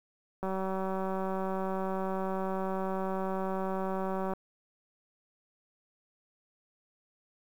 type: click train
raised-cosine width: 1 ms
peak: -21 dBFS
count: 743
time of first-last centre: 0.43-4.335 s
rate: 190 Hz
effects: 9-bit